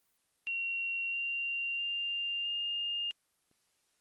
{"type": "tone with pitch steps", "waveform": "sine", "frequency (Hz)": [2744, 2769, 2795, 2821], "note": ["F7", "F7", "F7", "F7"], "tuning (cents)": [-31, -15, 1, 17], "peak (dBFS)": -32, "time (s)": [0.47, 3.11], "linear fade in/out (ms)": 0, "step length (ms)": 660, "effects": ["white hiss -75 dBFS RMS until 4 s", "Opus 24 kbps"]}